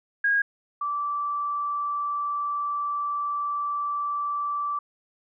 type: tone pair in turn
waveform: sine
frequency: 1636 / 1163.5 Hz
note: G#6 / D6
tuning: -26 / -17 cents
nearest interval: tritone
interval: 591 cents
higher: first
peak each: -19 / -25 dBFS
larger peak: first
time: 0.24-0.42 / 0.81-4.79 s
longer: second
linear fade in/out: 5 ms
effects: none